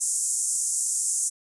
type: band-pass noise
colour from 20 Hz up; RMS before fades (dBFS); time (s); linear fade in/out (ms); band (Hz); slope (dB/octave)
pink; -26; 0-1.3; 20; 6700 to 10000; 48
effects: resampled to 24000 Hz